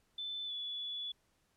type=tone with pitch glide; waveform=sine; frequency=3520 to 3428 Hz; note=A7 to A7; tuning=0 to -46 cents; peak=-38 dBFS; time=0.18-1.12 s; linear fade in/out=5 ms; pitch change=-46 cents; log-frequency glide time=0.46-0.52 s; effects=pink hiss -75 dBFS RMS until 1.56 s + low-pass 12000 Hz 12 dB/octave